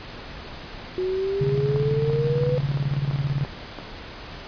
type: exponential sweep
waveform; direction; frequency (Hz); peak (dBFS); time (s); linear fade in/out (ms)
sine; up; 366.1 to 500; -22; 0.98-2.58; 0
type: tone with tremolo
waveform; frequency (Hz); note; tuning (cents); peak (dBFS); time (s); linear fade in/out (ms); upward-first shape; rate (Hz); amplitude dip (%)
sine; 139.6; C#3; +13; -19; 1.41-3.44; 0; square; 18; 70
type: click train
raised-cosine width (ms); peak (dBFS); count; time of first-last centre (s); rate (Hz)
1; -20; 7; 1.76-3.787; 2.96
effects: pink hiss -38 dBFS RMS until 4.47 s + resampled to 11025 Hz